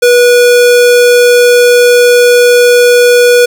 square tone, 486.6 Hz, B4, 26 cents flat, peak -3 dBFS, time 0.02-3.46 s, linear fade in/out 10 ms, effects none

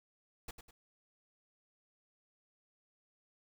pink noise with echo, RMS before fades -44 dBFS, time 0.48-0.51 s, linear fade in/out 5 ms, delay 100 ms, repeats 2, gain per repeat -8 dB, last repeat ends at 0.71 s, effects none

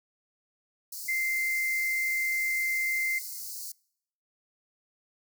white high-pass noise, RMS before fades -39 dBFS, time 0.92-3.72 s, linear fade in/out 5 ms, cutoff 4300 Hz, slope 96 dB/octave
sine tone, 2086 Hz, C7, 6 cents flat, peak -26 dBFS, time 1.08-3.19 s, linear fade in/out 10 ms
effects noise-tail reverb RT60 0.7 s tail -25 dB re dry

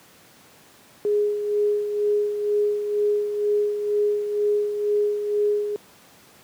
sine tone with tremolo, 415.3 Hz, G#4, in tune, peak -17 dBFS, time 1.05-5.76 s, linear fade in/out 0 ms, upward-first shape sine, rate 2.1 Hz, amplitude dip 55%, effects pink hiss -51 dBFS RMS until 6.43 s + high-pass 150 Hz 12 dB/octave

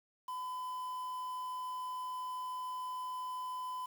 triangle tone with quantisation, 1009 Hz, B5, 37 cents sharp, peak -36 dBFS, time 0.28-3.86 s, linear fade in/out 5 ms, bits 9, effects none

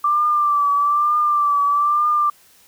sine tone with vibrato, 1174.7 Hz, D6, in tune, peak -14 dBFS, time 0.04-2.3 s, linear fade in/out 5 ms, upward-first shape triangle, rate 1.1 Hz, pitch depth 52 cents each way, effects white hiss -52 dBFS RMS until 2.67 s

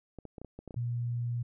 clicks, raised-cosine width 2 ms, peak -30 dBFS, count 9, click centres 0.187 / 0.253 / 0.382 / 0.416 / 0.447 / 0.59 / 0.677 / 0.708 / 0.743 s
sine tone, 119.7 Hz, A#2, 46 cents sharp, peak -30 dBFS, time 0.76-1.43 s, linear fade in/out 10 ms
effects none

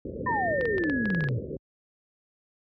white low-pass noise, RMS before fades -35 dBFS, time 0.05-1.57 s, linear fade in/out 2 ms, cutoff 550 Hz, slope 96 dB/octave
sine tone with pitch glide, 1813 to 1672.2 Hz, A#6 to G#6, -49 to +11 cents, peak -30 dBFS, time 0.26-1.28 s, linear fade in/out 5 ms, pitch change -140 cents, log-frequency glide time 0.76-0.97 s
sine exponential sweep, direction down, 1037 to 110 Hz, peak -25 dBFS, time 0.26-1.39 s, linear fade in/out 10 ms
clicks, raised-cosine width 0.3 ms, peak -21 dBFS, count 11, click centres 0.611 / 0.655 / 0.782 / 0.838 / 0.898 / 1.056 / 1.103 / 1.148 / 1.207 / 1.24 / 1.287 s
effects high-pass 60 Hz 12 dB/octave

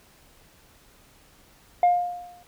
sine tone with exponential decay, 708 Hz, F5, 23 cents sharp, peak -11 dBFS, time 1.83-2.43 s, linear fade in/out 2 ms, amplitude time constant 130 ms, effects tanh soft clip ceiling -13 dBFS + pink hiss -56 dBFS RMS until 2.47 s

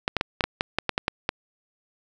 clicks, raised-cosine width 0.3 ms, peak -6 dBFS, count 11, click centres 0.079 / 0.167 / 0.211 / 0.408 / 0.44 / 0.609 / 0.786 / 0.893 / 0.979 / 1.081 / 1.291 s, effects none

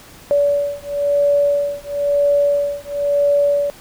sine beating tone pair, 573 / 573.99 Hz, D5 / D5, -43 / -40 cents, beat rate 0.99 Hz, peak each -17 dBFS, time 0.31-3.7 s, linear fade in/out 0 ms, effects pink hiss -42 dBFS RMS until 3.8 s

